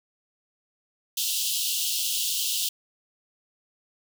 pink high-pass noise, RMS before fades -27 dBFS, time 1.17-2.69 s, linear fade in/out 5 ms, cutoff 2800 Hz, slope 96 dB/octave, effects none

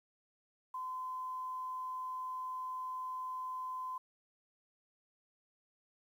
sine tone with quantisation, 1024 Hz, C6, 38 cents flat, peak -38 dBFS, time 0.74-3.98 s, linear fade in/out 5 ms, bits 11, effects none

